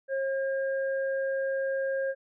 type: tone pair together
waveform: sine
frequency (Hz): 539.3 / 1614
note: C#5 / G#6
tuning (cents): -48 / -50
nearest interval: octave + perfect fifth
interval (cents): 1898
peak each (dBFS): -27 / -36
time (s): 0.08-2.15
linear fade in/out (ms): 50
effects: none